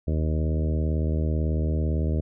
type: harmonic tone with a mistuned harmonic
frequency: 78 Hz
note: D#2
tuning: 5 cents sharp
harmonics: 1 / 2 / 3 / 4 / 5 / 6 / 7 / 8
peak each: -23 / -29 / -33 / -35 / -37 / -39 / -40 / -41 dBFS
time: 0.07-2.21 s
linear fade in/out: 10 ms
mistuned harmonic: 1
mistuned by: -20 cents
effects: none